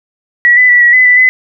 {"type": "tone with pitch steps", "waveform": "sine", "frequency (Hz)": [1930, 2001, 1955, 1923, 2014, 1982, 2022], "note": ["B6", "B6", "B6", "B6", "B6", "B6", "B6"], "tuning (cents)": [-40, 22, -18, -47, 33, 6, 40], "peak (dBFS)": -3, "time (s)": [0.45, 1.29], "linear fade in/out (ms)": 0, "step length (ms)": 120, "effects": []}